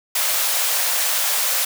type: high-pass noise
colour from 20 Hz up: white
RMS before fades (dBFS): -20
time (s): 0.15-1.65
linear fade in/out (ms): 5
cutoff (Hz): 490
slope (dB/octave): 96
effects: none